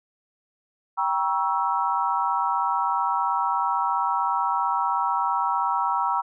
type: chord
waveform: sine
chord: G diminished seventh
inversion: none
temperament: equal with one note detuned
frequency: 784 / 953 / 1108.7 / 1318.5 Hz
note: G5 / Bb5 / Db6 / Fb6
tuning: 0 / +38 / 0 / 0 cents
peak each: -28 / -24 / -29 / -27 dBFS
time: 0.97-6.22 s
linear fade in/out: 20 ms
effects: none